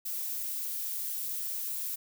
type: noise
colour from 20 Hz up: violet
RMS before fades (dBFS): -35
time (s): 0.05-1.96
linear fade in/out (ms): 10
effects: none